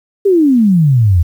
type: exponential sweep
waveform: sine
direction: down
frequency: 412.1 to 80.1 Hz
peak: -6 dBFS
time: 0.25-1.23 s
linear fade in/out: 10 ms
effects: 7-bit